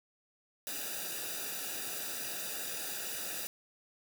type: noise with comb filter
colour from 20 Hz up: white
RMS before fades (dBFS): -39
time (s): 0.67-3.47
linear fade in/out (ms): 0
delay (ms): 0.93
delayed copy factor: -0.8
effects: none